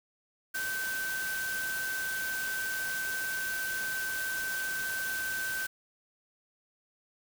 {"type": "tone in noise", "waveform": "sine", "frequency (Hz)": 1542, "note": "G6", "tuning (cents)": -29, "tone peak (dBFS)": -32, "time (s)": [0.54, 5.67], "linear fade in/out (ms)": 10, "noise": "white", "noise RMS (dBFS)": -39, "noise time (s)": [0.54, 5.67], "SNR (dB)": 4, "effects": []}